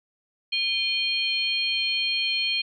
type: tone cluster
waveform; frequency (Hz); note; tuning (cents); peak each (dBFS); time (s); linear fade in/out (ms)
sine; 2438 / 3149 / 4274; D#7 / G7 / C8; -36 / +7 / +36; -27; 0.52-2.62; 10
effects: none